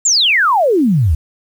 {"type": "exponential sweep", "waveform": "sine", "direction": "down", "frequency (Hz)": [7660, 69.3], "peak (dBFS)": -9, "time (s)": [0.05, 1.15], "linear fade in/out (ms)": 5, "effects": ["7-bit"]}